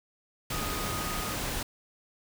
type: tone in noise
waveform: sine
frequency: 1244.5 Hz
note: D#6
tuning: in tune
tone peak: -38 dBFS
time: 0.52-1.34 s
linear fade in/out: 5 ms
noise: pink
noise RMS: -33 dBFS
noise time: 0.5-1.63 s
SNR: -8 dB
effects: none